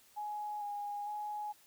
sine tone with vibrato, 829 Hz, G#5, 3 cents flat, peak -37 dBFS, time 0.16-1.53 s, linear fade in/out 20 ms, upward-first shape square, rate 1.1 Hz, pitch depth 17 cents each way, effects white hiss -64 dBFS RMS until 1.66 s

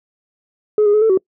sine tone with pitch steps, 423.8 / 412.1 / 426 / 444.1 / 377.2 Hz, G#4 / G#4 / G#4 / A4 / F#4, +35 / -13 / +44 / +16 / +33 cents, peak -8 dBFS, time 0.78-1.175 s, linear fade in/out 2 ms, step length 79 ms, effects noise-tail reverb RT60 0.1 s tail -26 dB re dry + tanh soft clip ceiling -7 dBFS

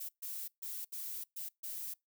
violet noise bursts at uneven times, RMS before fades -42 dBFS, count 6, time 0-0.09 / 0.22-0.48 / 0.62-0.85 / 0.92-1.24 / 1.36-1.49 / 1.63-1.94 s, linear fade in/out 10 ms, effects noise-tail reverb RT60 0.2 s tail -25 dB re dry

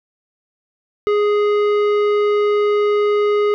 triangle tone with tanh clipping, 415.3 Hz, G#4, in tune, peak -15 dBFS, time 1.07-3.54 s, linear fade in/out 0 ms, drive 17 dB, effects none

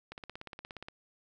click train, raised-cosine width 0.3 ms, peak -27 dBFS, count 14, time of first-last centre 0.12-0.885 s, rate 17 Hz, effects none

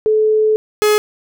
sine / 45% pulse tone pair in turn, 432.2 / 422.3 Hz, A4 / G#4, -31 / +29 cents, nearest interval unison, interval 40 cents, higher first, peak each -10 dBFS, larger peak neither, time 0.06-0.56 / 0.82-0.98 s, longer first, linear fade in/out 0 ms, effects none

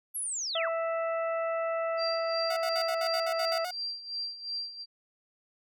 sine linear sweep, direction down, 11620 to 807 Hz, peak -31 dBFS, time 0.14-0.69 s, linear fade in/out 20 ms
harmonic tone, 659.3 Hz, E5, in tune, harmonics 1 / 2 / 3 / 4, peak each -29 / -35 / -42 / -46 dBFS, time 0.55-3.65 s, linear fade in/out 5 ms
sine tone with tremolo, 4722 Hz, D8, 9 cents sharp, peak -31 dBFS, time 1.97-4.86 s, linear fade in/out 50 ms, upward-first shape sine, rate 2.8 Hz, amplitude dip 75%
sawtooth tone bursts, 723 Hz, F#5, 40 cents flat, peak -30 dBFS, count 10, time 2.5-3.71 s, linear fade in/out 5 ms, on 67 ms, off 60 ms
effects none

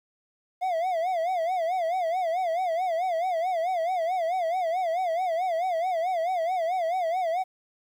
triangle tone with vibrato, 698.5 Hz, F5, in tune, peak -22 dBFS, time 0.61-7.44 s, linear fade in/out 20 ms, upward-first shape sine, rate 4.6 Hz, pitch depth 140 cents each way, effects 10-bit

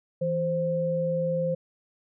sine tone pair together, 164.26 / 523.3 Hz, E3 / C5, -6 / 0 cents, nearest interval octave + minor sixth, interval 2006 cents, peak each -29 / -25 dBFS, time 0.21-1.55 s, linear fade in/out 10 ms, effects none

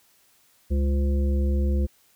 harmonic tone with a mistuned harmonic, 69.3 Hz, C#2, in tune, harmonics 1 / 3 / 5 / 7, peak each -20 / -30 / -34 / -37 dBFS, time 0.7-1.87 s, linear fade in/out 20 ms, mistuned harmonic 7, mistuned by +92 cents, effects white hiss -61 dBFS RMS until 2.15 s

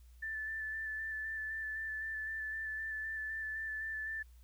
sine tone with vibrato, 1758 Hz, A6, 2 cents flat, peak -37 dBFS, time 0.22-4.23 s, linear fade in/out 10 ms, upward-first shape square, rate 3.9 Hz, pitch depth 15 cents each way, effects added 60 Hz sine -55 dBFS peak until 4.43 s + white hiss -72 dBFS RMS until 4.43 s

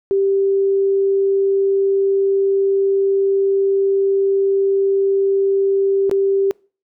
sine tone with dropouts, 392 Hz, G4, in tune, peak -13 dBFS, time 0.11-6.51 s, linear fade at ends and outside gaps 0 ms, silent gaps 6.096-6.113 s, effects noise-tail reverb RT60 0.4 s tail -26 dB re dry

